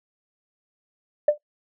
sine tone with exponential decay, 594 Hz, D5, 20 cents sharp, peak -9 dBFS, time 1.28-1.38 s, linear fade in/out 5 ms, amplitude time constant 20 ms, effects noise-tail reverb RT60 0.1 s tail -17 dB re dry + tanh soft clip ceiling -7 dBFS

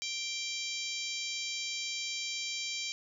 harmonic tone with a mistuned harmonic, 784 Hz, G5, in tune, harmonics 3 / 4 / 5 / 6 / 7 / 8 / 9, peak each -40 / -41 / -42 / -43 / -43 / -44 / -45 dBFS, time 0.02-2.92 s, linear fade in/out 0 ms, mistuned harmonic 4, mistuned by +17 cents, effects 11-bit

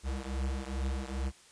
square beating tone pair, 65.41 / 67.81 Hz, C2 / C#2, 0 / -38 cents, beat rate 2.4 Hz, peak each -35 / -37 dBFS, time 0.03-1.32 s, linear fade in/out 50 ms, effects white hiss -58 dBFS RMS until 1.51 s + resampled to 22050 Hz

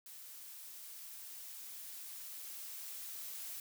blue noise with level ramp, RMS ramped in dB -52 to -45 dBFS, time 0.06-3.6 s, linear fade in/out 2 ms, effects none

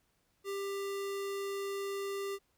square tone, 396.1 Hz, G4, 18 cents sharp, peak -36 dBFS, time 0.44-2.39 s, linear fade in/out 50 ms, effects pink hiss -75 dBFS RMS until 2.57 s

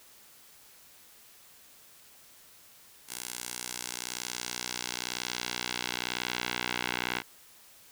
10% pulse tone with band-pass filter sweep, 61 Hz, B1, 21 cents flat, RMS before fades -36 dBFS, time 3.07-7.23 s, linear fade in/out 50 ms, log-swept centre 10000 to 2400 Hz, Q 0.97, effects white hiss -56 dBFS RMS until 7.91 s

